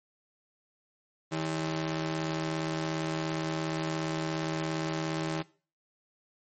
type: ring-modulated tone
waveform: sawtooth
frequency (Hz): 240.4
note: B3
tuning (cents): -46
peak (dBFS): -23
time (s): 1.31-5.43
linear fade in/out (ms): 20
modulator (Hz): 81.6
effects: noise-tail reverb RT60 0.4 s tail -20 dB re dry + MP3 32 kbps